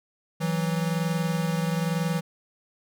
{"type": "tone pair together", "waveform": "square", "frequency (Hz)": [163.98, 185], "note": ["E3", "F#3"], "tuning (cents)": [-9, 0], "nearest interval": "major second", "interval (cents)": 209, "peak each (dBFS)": [-26, -30], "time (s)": [0.4, 2.21], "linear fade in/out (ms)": 20, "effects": []}